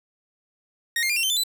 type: tone with pitch steps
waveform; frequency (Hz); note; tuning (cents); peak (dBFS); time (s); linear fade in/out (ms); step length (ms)
sawtooth; 1864.7 / 2117 / 2404 / 2730 / 3100 / 3520 / 3997; A#6 / C7 / D7 / F7 / G7 / A7 / B7; 0 / +20 / +40 / -40 / -20 / 0 / +20; -18; 0.96-1.436; 2; 68
effects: none